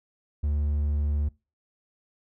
triangle tone, 73.42 Hz, D2, in tune, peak -21 dBFS, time 0.43-1.29 s, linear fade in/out 10 ms, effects noise-tail reverb RT60 0.3 s tail -24 dB re dry

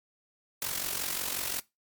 white noise with amplitude modulation, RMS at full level -30 dBFS, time 0.62-1.6 s, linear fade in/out 0 ms, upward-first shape sine, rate 45.7 Hz, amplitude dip 70%, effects noise-tail reverb RT60 0.2 s tail -20 dB re dry + MP3 96 kbps

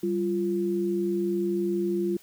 sine tone pair together, 195.3 / 347.1 Hz, G3 / F4, -6 / -11 cents, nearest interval minor seventh, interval 995 cents, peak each -29 / -25 dBFS, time 0.03-2.17 s, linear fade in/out 5 ms, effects white hiss -55 dBFS RMS until 2.22 s

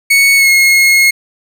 40% pulse tone with pitch glide, 2217 to 2161 Hz, C#7 to C#7, 0 to -45 cents, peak -5 dBFS, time 0.1-1.11 s, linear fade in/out 10 ms, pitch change -45 cents, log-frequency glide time 0.36-0.49 s, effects none

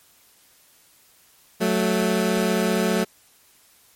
20% pulse tone pair together, 185 / 220 Hz, F#3 / A3, 0 / 0 cents, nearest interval minor third, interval 300 cents, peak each -17 dBFS, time 1.6-3.05 s, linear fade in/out 20 ms, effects white hiss -56 dBFS RMS until 3.95 s + MP3 64 kbps

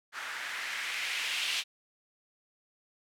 violet noise with low-pass filter sweep, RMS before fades -35 dBFS, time 0.12-1.64 s, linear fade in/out 50 ms, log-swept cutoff 1500 to 3000 Hz, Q 2.2, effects none

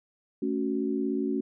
sine chord, F# minor, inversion first, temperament equal, 220 / 277.2 / 370 Hz, A3 / C#4 / F#4, 0 / 0 / 0 cents, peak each -31 / -29 / -31 dBFS, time 0.42-1.41 s, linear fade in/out 5 ms, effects none

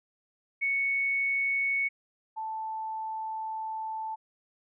sine tone pair in turn, 2217 / 879.8 Hz, C#7 / A5, 0 / 0 cents, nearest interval octave + major third, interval 1600 cents, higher first, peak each -25 / -32 dBFS, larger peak first, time 0.61-1.89 / 2.36-4.16 s, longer second, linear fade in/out 20 ms, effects none

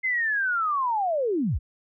sine linear sweep, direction down, 2093 to 37.68 Hz, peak -22 dBFS, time 0.03-1.59 s, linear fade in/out 20 ms, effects none

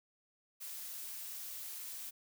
blue noise, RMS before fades -45 dBFS, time 0.6-2.11 s, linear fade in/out 20 ms, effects none

